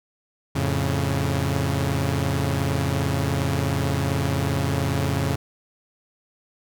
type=chord; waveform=sawtooth; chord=F augmented; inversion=none; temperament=equal; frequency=87.31 / 110 / 138.59 Hz; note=F2 / A2 / C#3; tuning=0 / 0 / 0 cents; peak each=-22 / -24 / -20 dBFS; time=0.55-5.36 s; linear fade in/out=10 ms; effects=none